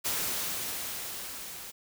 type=noise with level ramp; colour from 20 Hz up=white; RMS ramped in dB=-30 to -43 dBFS; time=0.04-1.72 s; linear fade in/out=20 ms; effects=none